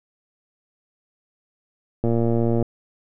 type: click train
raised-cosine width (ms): 2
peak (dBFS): -9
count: 69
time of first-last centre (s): 2.04-2.626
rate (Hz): 116
effects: none